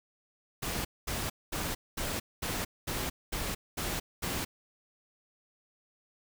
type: noise bursts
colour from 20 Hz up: pink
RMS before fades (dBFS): -34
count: 9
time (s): 0.62-4.45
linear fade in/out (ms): 10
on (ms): 230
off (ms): 220
effects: none

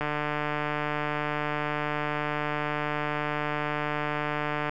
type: click train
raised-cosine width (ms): 0.5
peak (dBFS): -14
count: 699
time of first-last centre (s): 0.01-4.695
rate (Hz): 149
effects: none

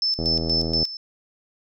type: tone with tremolo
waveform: sine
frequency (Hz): 5274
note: E8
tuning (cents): 0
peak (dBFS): -19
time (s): 0.02-0.97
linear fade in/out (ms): 2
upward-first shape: square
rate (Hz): 4.2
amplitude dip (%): 75
type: click train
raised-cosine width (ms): 2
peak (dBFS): -14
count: 53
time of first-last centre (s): 0.19-0.829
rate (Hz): 81.4
effects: none

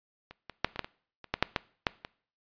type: clicks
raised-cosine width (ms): 0.3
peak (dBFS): -29 / -24 / -7 / -22 / -13 / -23 / -28 / -11 / -6 / -10 / -8 / -22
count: 12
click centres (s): 0.31 / 0.497 / 0.646 / 0.76 / 0.793 / 0.845 / 1.243 / 1.34 / 1.426 / 1.562 / 1.868 / 2.049
effects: noise-tail reverb RT60 0.5 s tail -21 dB re dry + resampled to 11025 Hz

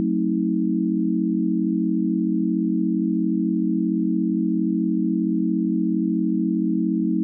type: chord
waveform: sine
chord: F# diminished seventh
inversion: none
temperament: just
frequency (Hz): 185 / 222 / 266.4 / 319.7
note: F#3 / A3 / C4 / Eb4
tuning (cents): 0 / +16 / +31 / +47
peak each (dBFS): -24 / -24 / -27 / -23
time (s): 0-7.23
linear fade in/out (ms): 0
effects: none

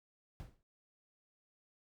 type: noise with exponential decay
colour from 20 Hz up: brown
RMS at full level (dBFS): -44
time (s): 0.4-0.63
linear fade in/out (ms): 0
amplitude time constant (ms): 50
effects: none

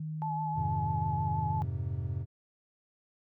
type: tone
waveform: sine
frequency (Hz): 155.56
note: D#3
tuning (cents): 0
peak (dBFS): -34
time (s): 0-1.65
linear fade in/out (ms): 5
type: tone with vibrato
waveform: sine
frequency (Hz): 860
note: A5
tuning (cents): -40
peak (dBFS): -32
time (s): 0.22-1.62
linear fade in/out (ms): 0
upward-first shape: sine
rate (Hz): 6.2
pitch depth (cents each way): 31
type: chord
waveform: triangle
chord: F minor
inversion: none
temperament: equal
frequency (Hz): 87.31 / 103.83 / 130.81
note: F2 / Ab2 / C3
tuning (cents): 0 / 0 / 0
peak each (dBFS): -34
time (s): 0.54-2.26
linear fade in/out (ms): 50
effects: none

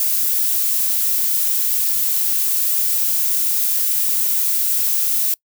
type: noise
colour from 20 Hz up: violet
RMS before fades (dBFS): -18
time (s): 0-5.34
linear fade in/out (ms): 2
effects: noise-tail reverb RT60 0.1 s tail -25 dB re dry

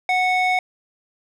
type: tone with band-pass filter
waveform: square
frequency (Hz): 737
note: F#5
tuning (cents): -7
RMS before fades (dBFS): -19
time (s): 0.09-0.59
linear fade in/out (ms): 2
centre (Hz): 1600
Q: 7.7
effects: none

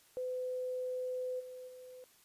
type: tone with level steps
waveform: sine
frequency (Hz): 506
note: B4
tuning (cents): +42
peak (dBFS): -35 / -45 / -49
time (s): 0.17-2.04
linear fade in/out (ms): 0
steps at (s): 1.39 / 1.67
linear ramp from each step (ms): 20
effects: white hiss -65 dBFS RMS until 2.24 s + resampled to 32000 Hz

